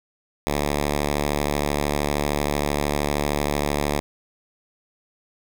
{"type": "tone", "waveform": "5% pulse", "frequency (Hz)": 73, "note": "D2", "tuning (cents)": -10, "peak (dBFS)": -10, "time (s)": [0.47, 4], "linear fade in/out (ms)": 0, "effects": []}